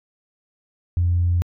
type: tone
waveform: sine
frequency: 87.31 Hz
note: F2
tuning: in tune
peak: -15 dBFS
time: 0.97-1.42 s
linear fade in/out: 0 ms
effects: tanh soft clip ceiling -11 dBFS